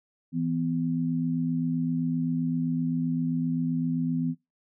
sine tone pair together, 164.3 / 252 Hz, E3 / B3, -5 / +35 cents, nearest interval perfect fifth, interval 740 cents, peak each -28 / -27 dBFS, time 0.32-4.35 s, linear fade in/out 50 ms, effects noise-tail reverb RT60 0.2 s tail -18 dB re dry

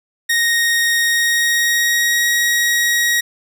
sawtooth tone with pitch glide, 1864.7 to 1895.1 Hz, A#6 to A#6, 0 to +28 cents, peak -10 dBFS, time 0.29-3.21 s, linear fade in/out 10 ms, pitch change +28 cents, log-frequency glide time 0.99-2.29 s, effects none

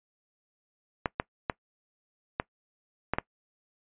clicks, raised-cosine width 0.5 ms, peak -11 dBFS, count 6, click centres 1.058 / 1.199 / 1.498 / 2.399 / 3.136 / 3.185 s, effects noise-tail reverb RT60 0.1 s tail -22 dB re dry + resampled to 8000 Hz

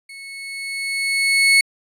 35% pulse tone with level ramp, 2200 Hz, C#7, 14 cents flat, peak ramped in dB -34 to -8 dBFS, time 0.09-1.61 s, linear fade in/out 5 ms, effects resampled to 32000 Hz

